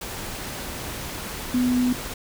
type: tone in noise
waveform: sine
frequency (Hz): 249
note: B3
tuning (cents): +14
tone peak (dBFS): -18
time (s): 1.54-1.93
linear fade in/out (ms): 5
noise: pink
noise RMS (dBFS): -33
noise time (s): 0.01-2.14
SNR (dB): +12
effects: none